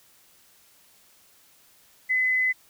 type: tone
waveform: sine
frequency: 2022 Hz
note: B6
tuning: 40 cents sharp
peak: -20 dBFS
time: 2.09-2.53 s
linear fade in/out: 20 ms
effects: white hiss -58 dBFS RMS until 2.69 s